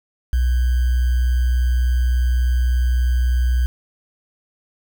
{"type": "tone with sample-and-hold", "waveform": "sine", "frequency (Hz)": 61.74, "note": "B1", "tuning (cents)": 0, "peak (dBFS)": -14, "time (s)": [0.33, 3.66], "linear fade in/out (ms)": 0, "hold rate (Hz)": 1575, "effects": []}